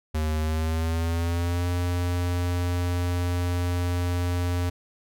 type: tone with pitch glide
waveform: square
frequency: 77.78 to 88.32 Hz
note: D#2 to F2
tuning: 0 to +20 cents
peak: -24 dBFS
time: 0.14-4.7 s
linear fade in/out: 10 ms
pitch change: +220 cents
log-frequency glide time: 0.4-1.67 s
effects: none